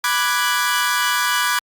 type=chord; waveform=sawtooth; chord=G# half-diminished seventh; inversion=first; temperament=equal; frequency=987.8 / 1174.7 / 1480 / 1661.2 Hz; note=B5 / D6 / F#6 / G#6; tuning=0 / 0 / 0 / 0 cents; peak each=-19 dBFS; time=0.04-1.59 s; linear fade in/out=2 ms; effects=Opus 48 kbps